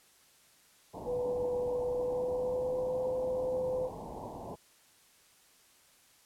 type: low-pass noise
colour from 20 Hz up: white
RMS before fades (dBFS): -43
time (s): 0.93-4.56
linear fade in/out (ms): 20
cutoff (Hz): 990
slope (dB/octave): 96
type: tone with pitch glide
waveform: sine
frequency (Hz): 493.4 to 509.9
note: B4 to C5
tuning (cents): -2 to -45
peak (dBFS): -30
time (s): 1.05-3.9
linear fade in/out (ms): 50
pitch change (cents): +57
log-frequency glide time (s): 1.82-3.04
effects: white hiss -63 dBFS RMS until 6.25 s + low-pass 12000 Hz 12 dB/octave